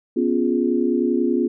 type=chord; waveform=sine; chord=C# dominant seventh; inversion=third; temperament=equal; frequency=246.9 / 277.2 / 349.2 / 415.3 Hz; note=B3 / C#4 / E#4 / G#4; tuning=0 / 0 / 0 / 0 cents; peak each=-21 / -23 / -21 / -26 dBFS; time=0.16-1.48 s; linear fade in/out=10 ms; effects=none